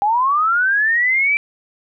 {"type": "linear sweep", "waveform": "sine", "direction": "up", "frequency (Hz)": [794, 2349], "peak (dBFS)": -13, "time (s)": [0.02, 1.37], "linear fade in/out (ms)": 0, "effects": []}